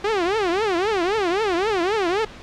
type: tone with vibrato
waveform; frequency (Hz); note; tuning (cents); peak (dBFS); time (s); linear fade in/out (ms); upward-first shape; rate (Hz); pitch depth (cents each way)
sawtooth; 387.9; G4; -18; -15; 0.04-2.25; 5; triangle; 3.8; 290
effects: pink hiss -40 dBFS RMS until 2.42 s + low-pass 4000 Hz 12 dB/octave